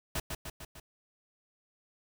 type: noise with echo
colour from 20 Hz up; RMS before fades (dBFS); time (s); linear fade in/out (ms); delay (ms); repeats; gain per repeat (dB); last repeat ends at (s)
pink; -33; 0.15-0.2; 5; 150; 4; -4; 0.8
effects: none